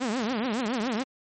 sawtooth tone with vibrato, 234.8 Hz, A#3, 13 cents sharp, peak -22 dBFS, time 0-1.04 s, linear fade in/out 20 ms, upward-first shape triangle, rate 7.1 Hz, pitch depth 270 cents each way, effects MP3 32 kbps

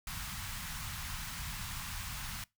pink band-stop noise, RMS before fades -41 dBFS, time 0.07-2.44 s, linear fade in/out 2 ms, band 180 to 950 Hz, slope 24 dB/octave, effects noise-tail reverb RT60 0.2 s tail -23 dB re dry

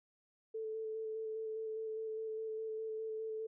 sine tone with vibrato, 440 Hz, A4, in tune, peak -38 dBFS, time 0.54-3.47 s, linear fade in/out 10 ms, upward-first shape square, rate 4.9 Hz, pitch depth 12 cents each way, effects none

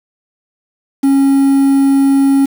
triangle tone with quantisation, 274.3 Hz, C#4, 18 cents flat, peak -5 dBFS, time 1.03-2.46 s, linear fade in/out 10 ms, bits 5, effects none

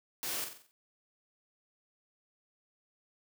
white noise with echo, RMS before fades -37 dBFS, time 0.23-0.44 s, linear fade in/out 0 ms, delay 45 ms, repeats 6, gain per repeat -6 dB, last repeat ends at 0.71 s, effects high-pass 150 Hz 12 dB/octave

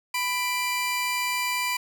sawtooth tone pair together, 993.5 / 2363 Hz, B5 / D7, +10 / +10 cents, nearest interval octave + minor third, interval 1500 cents, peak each -24 dBFS, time 0.14-1.77 s, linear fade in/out 5 ms, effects 10-bit

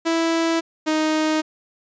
sawtooth tone pair in turn, 329.6 / 311.4 Hz, E4 / D#4, 0 / +2 cents, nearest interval minor second, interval 98 cents, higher first, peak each -14 dBFS, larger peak neither, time 0.05-0.61 / 0.86-1.42 s, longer neither, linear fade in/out 20 ms, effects resampled to 16000 Hz

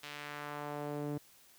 sawtooth tone with band-pass filter sweep, 146.83 Hz, D3, in tune, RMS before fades -41 dBFS, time 0.03-1.18 s, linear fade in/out 5 ms, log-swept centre 3200 to 300 Hz, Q 1.1, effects white hiss -62 dBFS RMS until 1.58 s

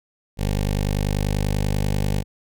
15% pulse tone with notch filter, 50.2 Hz, G1, 42 cents sharp, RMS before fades -22 dBFS, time 0.37-2.24 s, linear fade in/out 50 ms, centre 1300 Hz, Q 1.3, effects none

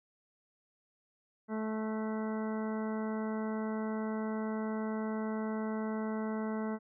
harmonic tone with a mistuned harmonic, 217.8 Hz, A3, 17 cents flat, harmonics 1 / 2 / 3 / 4 / 5 / 6 / 7 / 9, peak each -34 / -40 / -44 / -46 / -48 / -50 / -51 / -53 dBFS, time 1.48-6.79 s, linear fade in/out 50 ms, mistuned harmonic 6, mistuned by +23 cents, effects none

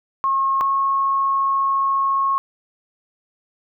sine tone pair in turn, 1082 / 1091.4 Hz, C#6 / C#6, -42 / -27 cents, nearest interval unison, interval 15 cents, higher second, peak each -16 dBFS, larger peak neither, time 0.24-0.61 / 0.61-2.38 s, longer second, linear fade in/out 0 ms, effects none

